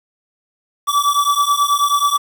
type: beating tone pair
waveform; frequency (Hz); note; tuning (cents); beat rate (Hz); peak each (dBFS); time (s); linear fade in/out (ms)
square; 1149 / 1158.3; D6 / D6; -38 / -24; 9.3; -17; 0.87-2.18; 20
effects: 7-bit